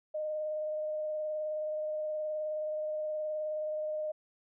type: tone with vibrato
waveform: sine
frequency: 614 Hz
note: D#5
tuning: 23 cents flat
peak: -32 dBFS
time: 0.14-4.12 s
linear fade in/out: 10 ms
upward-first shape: sine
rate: 19 Hz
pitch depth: 14 cents each way
effects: none